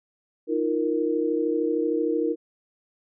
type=chord; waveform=sine; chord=Eb suspended second; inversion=none; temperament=equal with one note detuned; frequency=311.1 / 344.2 / 466.2 Hz; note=Eb4 / F4 / Bb4; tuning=0 / -25 / 0 cents; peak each=-26 / -27 / -25 dBFS; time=0.47-2.36 s; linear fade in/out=50 ms; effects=none